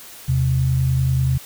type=tone pair together; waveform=sine; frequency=80.48 / 130.81 Hz; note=E2 / C3; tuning=-41 / 0 cents; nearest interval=minor sixth; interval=841 cents; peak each=-22 / -16 dBFS; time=0.28-1.38 s; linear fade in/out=10 ms; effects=white hiss -40 dBFS RMS until 1.45 s